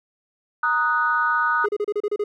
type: chord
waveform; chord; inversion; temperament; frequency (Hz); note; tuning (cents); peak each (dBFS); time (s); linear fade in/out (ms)
sine; D# minor; second; equal; 932.3 / 1244.5 / 1480; A#5 / D#6 / F#6; 0 / 0 / 0; -25 / -21 / -21; 0.63-1.66; 5
type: tone bursts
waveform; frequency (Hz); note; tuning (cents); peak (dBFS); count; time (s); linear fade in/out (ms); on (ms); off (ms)
triangle; 415.3; G#4; 0; -18; 8; 1.64-2.24; 5; 47; 32
effects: tanh soft clip ceiling -7 dBFS